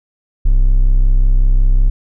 triangle tone, 32.7 Hz, C1, in tune, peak -5 dBFS, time 0.45-1.9 s, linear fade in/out 10 ms, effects none

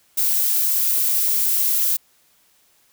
violet noise, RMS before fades -19 dBFS, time 0.17-1.97 s, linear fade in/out 10 ms, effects white hiss -59 dBFS RMS until 2.92 s

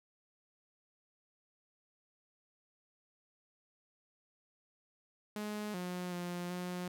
sawtooth tone with pitch steps, 210.2 / 179.6 / 176.3 / 179.3 Hz, G#3 / F3 / F3 / F3, +21 / +49 / +17 / +46 cents, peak -34 dBFS, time 5.36-6.88 s, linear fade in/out 2 ms, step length 380 ms, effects none

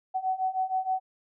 sine beating tone pair, 749 / 755.4 Hz, F#5 / F#5, +21 / +36 cents, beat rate 6.4 Hz, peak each -30 / -28 dBFS, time 0.14-1 s, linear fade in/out 20 ms, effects none

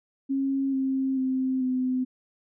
sine tone with pitch steps, 271.6 / 266.2 / 260.8 / 255.6 Hz, C#4 / C4 / C4 / C4, -35 / +30 / -5 / -40 cents, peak -23 dBFS, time 0.29-2.05 s, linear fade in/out 20 ms, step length 440 ms, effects none

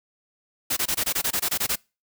white noise bursts, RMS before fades -24 dBFS, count 12, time 0.7-1.758 s, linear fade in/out 10 ms, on 68 ms, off 22 ms, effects noise-tail reverb RT60 0.3 s tail -26 dB re dry

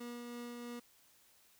30% pulse tone with tremolo, 240 Hz, B3, 49 cents flat, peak -40 dBFS, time 0-0.8 s, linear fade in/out 10 ms, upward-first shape triangle, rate 3.1 Hz, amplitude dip 25%, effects white hiss -67 dBFS RMS until 1.59 s

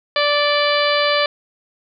harmonic tone with a mistuned harmonic, 584 Hz, D5, 10 cents flat, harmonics 1 / 2 / 3 / 4 / 5 / 6 / 7 / 8, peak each -18 / -21 / -23 / -24 / -25 / -26 / -26 / -27 dBFS, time 0.16-1.26 s, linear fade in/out 2 ms, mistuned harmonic 5, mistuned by +25 cents, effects none

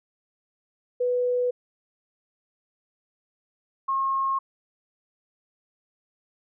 sine tone pair in turn, 493.9 / 1079.1 Hz, B4 / C#6, 0 / -47 cents, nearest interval octave + major second, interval 1353 cents, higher second, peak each -21 / -22 dBFS, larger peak first, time 1-1.51 / 3.88-4.39 s, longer neither, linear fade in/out 10 ms, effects none

